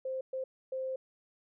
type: tone bursts at uneven times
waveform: sine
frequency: 523.3 Hz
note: C5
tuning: in tune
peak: -33 dBFS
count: 3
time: 0.05-0.21 / 0.33-0.44 / 0.72-0.96 s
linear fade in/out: 5 ms
effects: none